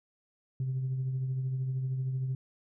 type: tone with tremolo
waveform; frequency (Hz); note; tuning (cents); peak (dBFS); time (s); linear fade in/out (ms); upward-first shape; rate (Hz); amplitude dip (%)
sine; 130.81; C3; 0; -26; 0.6-2.35; 2; triangle; 13; 45
effects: tanh soft clip ceiling -26 dBFS